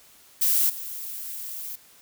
violet noise with level steps, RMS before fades -21 / -35 dBFS, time 0.41-1.76 s, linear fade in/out 10 ms, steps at 0.69 s, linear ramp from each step 10 ms, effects white hiss -54 dBFS RMS until 2.01 s

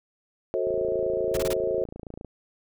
sine chord, F# diminished seventh, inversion none, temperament just, 370 / 444 / 532.8 / 639.4 Hz, F#4 / A4 / C5 / Eb5, 0 / +16 / +31 / +47 cents, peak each -29 / -29 / -28 / -31 dBFS, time 0.54-1.84 s, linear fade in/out 0 ms
click train, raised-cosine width 2 ms, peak -25 dBFS, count 45, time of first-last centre 0.67-2.247 s, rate 27.9 Hz
pink noise bursts, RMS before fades -31 dBFS, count 4, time 1.34-1.533 s, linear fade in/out 2 ms, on 31 ms, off 23 ms
effects none

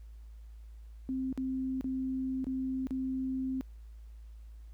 sine tone with dropouts, 261.6 Hz, C4, in tune, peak -31 dBFS, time 1.09-3.61 s, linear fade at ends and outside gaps 0 ms, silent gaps 1.327-1.376 / 1.81-1.843 / 2.443-2.468 / 2.87-2.908 s, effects added 55 Hz sine -46 dBFS peak until 4.73 s + pink hiss -72 dBFS RMS until 4.73 s

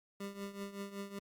25% pulse tone with tremolo, 199.4 Hz, G3, 30 cents sharp, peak -35 dBFS, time 0.2-1.19 s, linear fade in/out 5 ms, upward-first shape triangle, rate 5.3 Hz, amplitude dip 80%, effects Opus 48 kbps

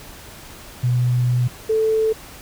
sine tone pair in turn, 123.47 / 440 Hz, B2 / A4, 0 / 0 cents, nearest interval octave + minor seventh, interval 2200 cents, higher second, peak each -15 dBFS, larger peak neither, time 0.83-1.48 / 1.69-2.13 s, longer first, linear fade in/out 10 ms, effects pink hiss -40 dBFS RMS until 2.41 s

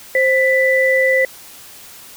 sine tone pair together, 525 / 1983.3 Hz, C5 / B6, +6 / +7 cents, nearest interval octave + major seventh, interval 2301 cents, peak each -14 dBFS, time 0.15-1.25 s, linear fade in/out 2 ms, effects white hiss -39 dBFS RMS until 2.16 s

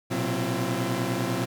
sawtooth tone cluster, 117.1 / 126.9 / 183.8 / 264.2 / 338.2 Hz, A#2 / B2 / F#3 / C4 / E4, +8 / +47 / -11 / +17 / +44 cents, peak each -28 dBFS, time 0.1-1.46 s, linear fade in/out 20 ms, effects none

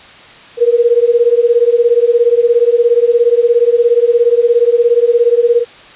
sine beating tone pair, 466.2 / 483.2 Hz, A#4 / B4, 0 / -38 cents, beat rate 17 Hz, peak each -10 dBFS, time 0.57-5.65 s, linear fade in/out 50 ms, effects white hiss -37 dBFS RMS until 5.95 s + resampled to 8000 Hz

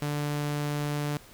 sawtooth tone, 146.83 Hz, D3, in tune, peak -24 dBFS, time 0.02-1.17 s, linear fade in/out 0 ms, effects pink hiss -52 dBFS RMS until 1.33 s

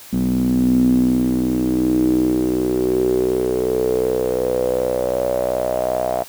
sawtooth tone with band-pass filter sweep, 62.7 Hz, B1, 27 cents sharp, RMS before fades -18 dBFS, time 0.12-6.24 s, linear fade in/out 20 ms, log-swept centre 220 to 670 Hz, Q 9.2, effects white hiss -40 dBFS RMS until 6.28 s

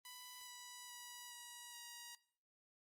5% pulse tone with pitch steps, 993 / 982.7 / 972.6 / 962.5 / 952.5 Hz, B5 / B5 / B5 / B5 / A#5, +9 / -9 / -27 / -45 / +37 cents, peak -40 dBFS, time 0.05-2.15 s, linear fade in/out 2 ms, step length 420 ms, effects noise-tail reverb RT60 0.5 s tail -17 dB re dry + Opus 24 kbps

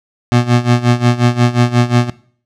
25% pulse tone with tremolo, 121.2 Hz, B2, 32 cents flat, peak -3 dBFS, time 0.32-2.1 s, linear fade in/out 0 ms, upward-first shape sine, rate 5.6 Hz, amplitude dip 85%, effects noise-tail reverb RT60 0.5 s tail -19 dB re dry + low-pass 6000 Hz 12 dB/octave

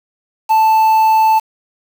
triangle tone with quantisation, 880 Hz, A5, in tune, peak -6 dBFS, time 0.49-1.4 s, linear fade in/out 20 ms, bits 5, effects none

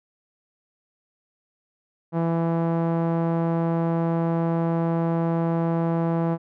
sawtooth tone with low-pass filter, 166.4 Hz, E3, 17 cents sharp, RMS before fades -23 dBFS, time 2.12-6.38 s, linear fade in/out 50 ms, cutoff 900 Hz, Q 1.2, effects none

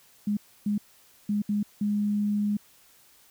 sine tone bursts at uneven times, 206.8 Hz, G#3, 7 cents flat, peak -23 dBFS, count 5, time 0.27-0.37 / 0.66-0.78 / 1.29-1.42 / 1.49-1.63 / 1.81-2.57 s, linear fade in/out 5 ms, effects white hiss -58 dBFS RMS until 3.3 s

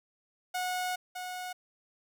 sawtooth tone pair in turn, 730 / 730 Hz, F#5 / F#5, -24 / -24 cents, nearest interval unison, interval 0 cents, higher neither, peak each -27 / -33 dBFS, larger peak first, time 0.54-0.96 / 1.15-1.53 s, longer first, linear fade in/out 10 ms, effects none

